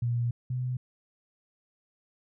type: tone pair in turn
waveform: sine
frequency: 119.3 / 126.09 Hz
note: A#2 / B2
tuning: +41 / +36 cents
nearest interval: minor second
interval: 95 cents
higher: second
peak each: -25 / -28 dBFS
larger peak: first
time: 0.02-0.31 / 0.5-0.77 s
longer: first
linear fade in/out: 5 ms
effects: none